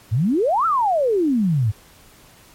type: exponential two-way sweep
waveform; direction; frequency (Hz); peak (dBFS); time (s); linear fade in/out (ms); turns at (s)
sine; up then down; 98 to 1376 to 98; -15; 0.11-1.72; 20; 0.66
effects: pink hiss -49 dBFS RMS until 2.54 s + MP3 64 kbps